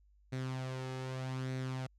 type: tone with flanger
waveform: sawtooth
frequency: 130 Hz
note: C3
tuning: 11 cents flat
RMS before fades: -39 dBFS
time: 0.32-1.87 s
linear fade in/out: 10 ms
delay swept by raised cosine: 0.49 to 2.39 ms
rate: 0.82 Hz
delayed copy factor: +0.5
effects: added 50 Hz sine -63 dBFS peak until 1.98 s + low-pass 7000 Hz 12 dB/octave